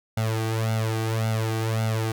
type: tone with flanger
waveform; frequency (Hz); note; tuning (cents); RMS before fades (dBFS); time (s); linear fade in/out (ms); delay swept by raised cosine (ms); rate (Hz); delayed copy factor
sawtooth; 111.3; A2; +20; -25; 0.17-2.12; 5; 1.4 to 2.6; 1.8; +1
effects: none